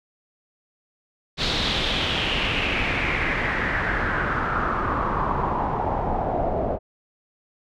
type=noise with low-pass filter sweep; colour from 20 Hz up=pink; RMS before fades=-24 dBFS; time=1.37-6.79 s; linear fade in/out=50 ms; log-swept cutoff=4100 to 630 Hz; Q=4; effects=none